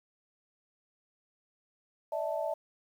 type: chord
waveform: sine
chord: D suspended second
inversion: none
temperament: equal with one note detuned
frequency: 587.3 / 645.7 / 880 Hz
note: D5 / E5 / A5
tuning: 0 / -36 / 0 cents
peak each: -35 / -33 / -38 dBFS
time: 2.12-2.54 s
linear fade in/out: 5 ms
effects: 10-bit